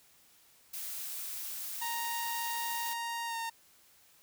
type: noise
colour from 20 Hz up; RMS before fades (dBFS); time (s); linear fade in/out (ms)
blue; -40; 0.73-2.94; 10
type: tone with pitch glide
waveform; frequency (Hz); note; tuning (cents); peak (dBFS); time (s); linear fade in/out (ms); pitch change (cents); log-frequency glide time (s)
sawtooth; 932.3 to 916.8; A#5 to A#5; 0 to -29; -31; 1.81-3.5; 10; -29; 3.26-3.36
effects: white hiss -63 dBFS RMS until 4.22 s